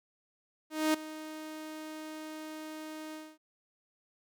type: tone with ADSR envelope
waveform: sawtooth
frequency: 311.1 Hz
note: D#4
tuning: in tune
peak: -20 dBFS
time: 0.7-3.38 s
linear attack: 240 ms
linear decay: 7 ms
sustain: -17 dB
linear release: 240 ms
effects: none